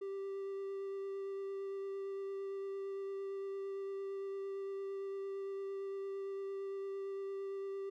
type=tone with vibrato; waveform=triangle; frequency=392 Hz; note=G4; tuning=in tune; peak=-37 dBFS; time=0.01-7.9 s; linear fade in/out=10 ms; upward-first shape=sine; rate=8.8 Hz; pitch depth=9 cents each way; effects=none